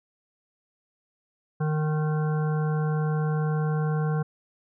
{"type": "harmonic tone", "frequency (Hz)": 153.7, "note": "D#3", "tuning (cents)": -21, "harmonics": [1, 3, 5, 7, 9, 10], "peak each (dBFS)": [-23, -33, -37, -40, -42, -43], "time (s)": [1.6, 4.23], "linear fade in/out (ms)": 10, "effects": []}